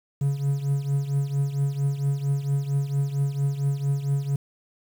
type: tone with tremolo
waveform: triangle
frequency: 140 Hz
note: C#3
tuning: 18 cents sharp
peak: -16 dBFS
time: 0.21-4.36 s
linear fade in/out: 5 ms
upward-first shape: triangle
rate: 4.4 Hz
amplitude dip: 80%
effects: tanh soft clip ceiling -12 dBFS + 8-bit